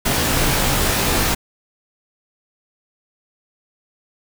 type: noise with comb filter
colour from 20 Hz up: pink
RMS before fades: -18 dBFS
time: 0.05-1.35 s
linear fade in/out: 10 ms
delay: 19 ms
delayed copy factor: -0.95
effects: none